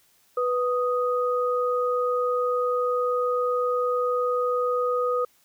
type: tone pair together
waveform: sine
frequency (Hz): 493.9 / 1245.4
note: B4 / D#6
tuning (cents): 0 / +1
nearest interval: octave + major third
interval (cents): 1601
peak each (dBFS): -23 / -26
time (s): 0.37-5.25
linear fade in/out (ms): 5
effects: white hiss -62 dBFS RMS until 5.44 s